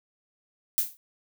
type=noise with exponential decay; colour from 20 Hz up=violet; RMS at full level=-20 dBFS; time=0.78-0.97 s; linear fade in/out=0 ms; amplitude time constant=40 ms; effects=none